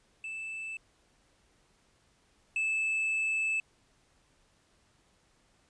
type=tone pair in turn; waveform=triangle; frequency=2637 / 2622 Hz; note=E7 / E7; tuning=0 / -10 cents; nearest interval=unison; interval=10 cents; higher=first; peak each=-35 / -26 dBFS; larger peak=second; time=0.24-0.77 / 2.56-3.6 s; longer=second; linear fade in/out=2 ms; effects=pink hiss -68 dBFS RMS until 5.69 s + resampled to 22050 Hz